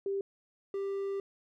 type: tone pair in turn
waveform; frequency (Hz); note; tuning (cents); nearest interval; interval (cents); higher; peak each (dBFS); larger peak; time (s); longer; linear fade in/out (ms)
sine / triangle; 394.2 / 394.2; G4 / G4; +10 / +10; unison; 0; neither; -30 / -30; neither; 0.06-0.21 / 0.74-1.2; second; 2
effects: none